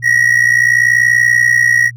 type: ring-modulated tone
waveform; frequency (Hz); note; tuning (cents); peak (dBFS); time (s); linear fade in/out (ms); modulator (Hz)
triangle; 1903; A#6; +35; -3; 0.02-1.91; 50; 30.3
effects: added 119 Hz sine -29 dBFS peak until 1.96 s